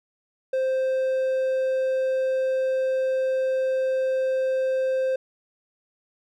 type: tone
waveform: triangle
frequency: 523.3 Hz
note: C5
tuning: in tune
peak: -19 dBFS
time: 0.53-5.16 s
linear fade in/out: 5 ms
effects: none